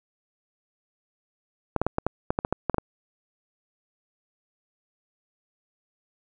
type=clicks; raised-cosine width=1 ms; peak=-9 dBFS; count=12; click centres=1.763 / 1.816 / 1.866 / 1.984 / 2.066 / 2.305 / 2.389 / 2.449 / 2.526 / 2.697 / 2.744 / 2.783 s; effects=none